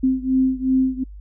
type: beating tone pair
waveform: sine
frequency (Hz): 260 / 262.7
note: C4 / C4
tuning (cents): -11 / +7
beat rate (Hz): 2.7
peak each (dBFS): -18 / -20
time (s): 0.03-1.04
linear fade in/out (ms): 10
effects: noise-tail reverb RT60 0.1 s tail -26 dB re dry + added 50 Hz sine -35 dBFS peak until 1.2 s